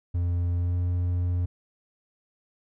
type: tone with pitch glide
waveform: triangle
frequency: 87.31 to 88.58 Hz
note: F2 to F2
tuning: 0 to +25 cents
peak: -21 dBFS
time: 0.14-1.46 s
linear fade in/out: 10 ms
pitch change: +25 cents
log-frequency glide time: 0.57-0.76 s
effects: none